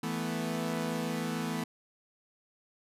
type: chord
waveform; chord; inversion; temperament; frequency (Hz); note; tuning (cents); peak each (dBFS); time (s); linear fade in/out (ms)
sawtooth; E suspended fourth; none; equal; 164.81 / 220 / 246.9; E3 / A3 / B3; 0 / 0 / 0; -32; 0.03-1.64; 5
effects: resampled to 32000 Hz